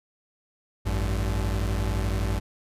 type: tone pair together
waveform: 40% pulse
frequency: 53.65 / 95.6 Hz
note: A1 / G2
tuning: -43 / -43 cents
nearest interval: minor seventh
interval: 1000 cents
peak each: -25 / -27 dBFS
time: 0.85-2.4 s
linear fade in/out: 20 ms
effects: resampled to 32000 Hz